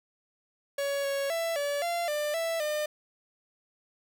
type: tone with pitch steps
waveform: 45% pulse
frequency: 561 / 555 / 665 / 574 / 688 / 595 / 661 / 603 Hz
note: C#5 / C#5 / E5 / D5 / F5 / D5 / E5 / D5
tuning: +21 / +2 / +15 / -40 / -26 / +22 / +5 / +46 cents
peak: -28 dBFS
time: 0.78-2.86 s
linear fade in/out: 5 ms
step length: 260 ms
effects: none